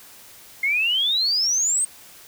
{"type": "exponential sweep", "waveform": "sine", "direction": "up", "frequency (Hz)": [2106, 8580], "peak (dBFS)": -18, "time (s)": [0.63, 1.85], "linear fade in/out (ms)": 5, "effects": ["white hiss -46 dBFS RMS until 2.27 s"]}